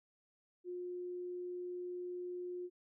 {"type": "tone", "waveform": "sine", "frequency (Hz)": 357.5, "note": "F4", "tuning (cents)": 41, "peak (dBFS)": -40, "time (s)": [0.64, 2.7], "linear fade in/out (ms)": 50, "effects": []}